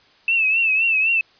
sine tone with vibrato, 2637 Hz, E7, in tune, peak -15 dBFS, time 0.28-1.21 s, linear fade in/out 2 ms, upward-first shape triangle, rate 3.9 Hz, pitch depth 86 cents each way, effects white hiss -54 dBFS RMS until 1.39 s + resampled to 11025 Hz

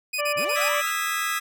sawtooth tone bursts, 2487 Hz, D#7, 1 cent flat, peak -22 dBFS, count 5, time 0.13-0.688 s, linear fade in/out 10 ms, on 82 ms, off 37 ms
harmonic tone, 587 Hz, D5, 1 cent flat, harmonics 1 / 2 / 3 / 4 / 5, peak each -26 / -29 / -35 / -33 / -36 dBFS, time 0.18-0.82 s, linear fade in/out 20 ms
25% pulse linear sweep, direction up, 66.8 to 1499 Hz, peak -30 dBFS, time 0.35-0.92 s, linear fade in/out 50 ms
sawtooth chord, E major seventh, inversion third, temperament just, 1236.1 / 1318.5 / 1648.1 / 1977.8 Hz, D#6 / E6 / G#6 / B6, -12 / 0 / -14 / +2 cents, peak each -26 dBFS, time 0.55-1.4 s, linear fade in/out 20 ms
effects none

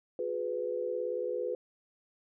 sine tone cluster, 361.2 / 419.1 / 497.8 Hz, F#4 / G#4 / B4, -42 / +16 / +14 cents, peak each -38 / -37 / -33 dBFS, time 0.19-1.55 s, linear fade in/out 2 ms, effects none

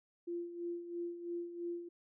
sine tone with tremolo, 345.2 Hz, F4, 20 cents flat, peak -36 dBFS, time 0.27-1.89 s, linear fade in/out 10 ms, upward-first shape sine, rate 3 Hz, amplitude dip 65%, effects none

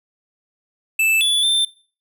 square tone with pitch steps, 2637 / 3447 / 3565 Hz, E7 / A7 / A7, 0 / -36 / +22 cents, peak -15 dBFS, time 0.99-1.65 s, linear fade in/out 5 ms, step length 220 ms, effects noise-tail reverb RT60 0.4 s tail -20 dB re dry

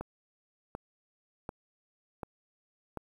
click train, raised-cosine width 1 ms, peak -23 dBFS, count 5, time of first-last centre 0.01-2.973 s, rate 1.35 Hz, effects 9-bit

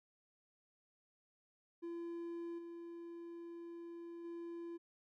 triangle tone with level steps, 339.7 Hz, F4, 48 cents flat, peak -40 / -45 / -42 dBFS, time 1.82-4.78 s, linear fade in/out 20 ms, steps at 2.58 / 4.24 s, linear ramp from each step 10 ms, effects none

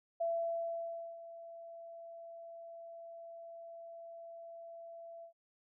sine tone with ADSR envelope, 671 Hz, E5, 31 cents sharp, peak -31 dBFS, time 0.2-5.33 s, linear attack 12 ms, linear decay 960 ms, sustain -16 dB, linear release 98 ms, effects none

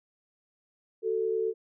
sine tone pair together, 374 / 443.2 Hz, F#4 / A4, +19 / +13 cents, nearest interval minor third, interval 294 cents, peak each -31 / -27 dBFS, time 1.02-1.54 s, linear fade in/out 50 ms, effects none

